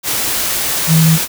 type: tone in noise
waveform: sine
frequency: 161.1 Hz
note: E3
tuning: 39 cents flat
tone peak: -7 dBFS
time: 0.87-1.19 s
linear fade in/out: 50 ms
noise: white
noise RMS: -17 dBFS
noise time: 0.03-1.28 s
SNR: +7 dB
effects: none